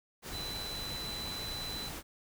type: tone in noise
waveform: sine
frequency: 4000 Hz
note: B7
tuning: 21 cents sharp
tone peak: -39 dBFS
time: 0.31-1.91 s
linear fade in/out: 50 ms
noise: pink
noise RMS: -42 dBFS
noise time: 0.22-2.03 s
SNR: 0 dB
effects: none